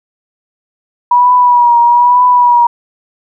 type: tone with vibrato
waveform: sine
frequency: 969 Hz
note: B5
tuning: 33 cents flat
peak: -4 dBFS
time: 1.11-2.67 s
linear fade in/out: 5 ms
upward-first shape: triangle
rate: 1.1 Hz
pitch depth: 47 cents each way
effects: none